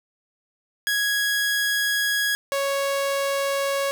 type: tone pair in turn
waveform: sawtooth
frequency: 1661.2 / 554.4 Hz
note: G#6 / C#5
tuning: 0 / 0 cents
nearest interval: octave + perfect fifth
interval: 1900 cents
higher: first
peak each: -17 / -18 dBFS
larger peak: first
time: 0.87-2.35 / 2.52-3.91 s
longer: first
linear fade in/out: 0 ms
effects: none